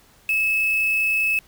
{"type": "tone with quantisation", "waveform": "sine", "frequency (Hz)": 2595, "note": "E7", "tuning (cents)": -28, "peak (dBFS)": -18, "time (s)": [0.29, 1.39], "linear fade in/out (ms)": 2, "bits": 5, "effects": ["pink hiss -54 dBFS RMS until 1.47 s"]}